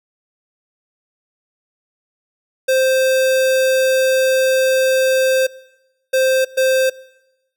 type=tone bursts at uneven times; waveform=square; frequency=523.3 Hz; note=C5; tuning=in tune; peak=-13 dBFS; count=3; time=2.68-5.47 / 6.13-6.45 / 6.57-6.9 s; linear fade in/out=10 ms; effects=noise-tail reverb RT60 1.0 s tail -22 dB re dry